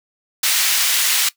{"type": "high-pass noise", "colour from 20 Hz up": "pink", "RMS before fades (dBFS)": -17, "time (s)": [0.43, 1.29], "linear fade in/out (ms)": 5, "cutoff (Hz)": 2300, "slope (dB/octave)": 12, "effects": ["noise-tail reverb RT60 0.1 s tail -18 dB re dry"]}